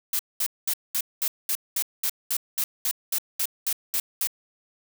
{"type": "noise bursts", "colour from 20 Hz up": "blue", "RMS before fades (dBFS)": -25, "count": 16, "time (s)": [0.13, 4.272], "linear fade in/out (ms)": 2, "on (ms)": 62, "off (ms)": 210, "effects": []}